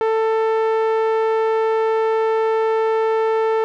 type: tone with low-pass filter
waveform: sawtooth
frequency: 443.9 Hz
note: A4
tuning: 15 cents sharp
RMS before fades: -18 dBFS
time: 0.01-3.64 s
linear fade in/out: 0 ms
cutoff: 1400 Hz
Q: 0.61
effects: none